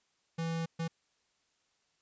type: tone bursts at uneven times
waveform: square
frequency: 164.81 Hz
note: E3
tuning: in tune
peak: -33 dBFS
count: 2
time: 0.38-0.66 / 0.79-0.88 s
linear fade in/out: 10 ms
effects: white hiss -75 dBFS RMS until 2.01 s + resampled to 16000 Hz